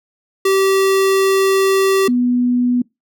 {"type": "tone pair in turn", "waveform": ["square", "sine"], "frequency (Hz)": [386.7, 245.9], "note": ["G4", "B3"], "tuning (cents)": [-24, -7], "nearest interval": "minor sixth", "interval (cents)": 783, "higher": "first", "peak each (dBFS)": -12, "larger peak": "neither", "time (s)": [[0.45, 2.08], [2.08, 2.82]], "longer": "first", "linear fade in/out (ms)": 5, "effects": ["noise-tail reverb RT60 0.2 s tail -24 dB re dry"]}